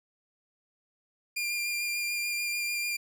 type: tone with vibrato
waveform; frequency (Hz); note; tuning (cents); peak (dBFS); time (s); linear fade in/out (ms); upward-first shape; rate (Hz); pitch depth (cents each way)
sawtooth; 2398; D7; +36; -26; 1.36-2.97; 10; sine; 6.8; 14
effects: none